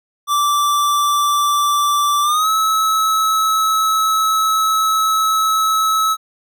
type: tone with pitch glide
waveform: square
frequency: 1168 to 1296 Hz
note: D6 to E6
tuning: -10 to -30 cents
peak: -14 dBFS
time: 0.27-6.17 s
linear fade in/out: 50 ms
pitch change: +180 cents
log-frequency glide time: 2.22-2.49 s
effects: none